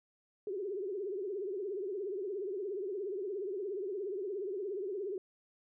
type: tone with vibrato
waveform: sine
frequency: 392 Hz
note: G4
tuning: in tune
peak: -35 dBFS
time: 0.47-5.18 s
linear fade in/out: 2 ms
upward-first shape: triangle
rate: 17 Hz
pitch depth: 180 cents each way
effects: none